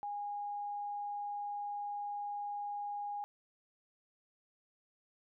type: tone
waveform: sine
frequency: 820 Hz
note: G#5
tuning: 22 cents flat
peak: -37 dBFS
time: 0.03-3.24 s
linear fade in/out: 0 ms
effects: none